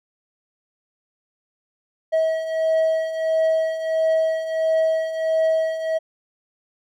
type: beating tone pair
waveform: triangle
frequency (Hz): 641 / 642.5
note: E5 / E5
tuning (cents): -49 / -45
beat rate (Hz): 1.5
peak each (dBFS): -23 / -17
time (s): 2.12-5.99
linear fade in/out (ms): 20
effects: none